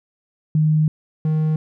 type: tone pair in turn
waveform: sine / triangle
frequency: 154.7 / 155.96 Hz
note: D#3 / D#3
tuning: -10 / +4 cents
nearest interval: unison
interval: 14 cents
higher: second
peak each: -13 / -14 dBFS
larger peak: first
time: 0.55-0.88 / 1.25-1.56 s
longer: first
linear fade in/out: 2 ms
effects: none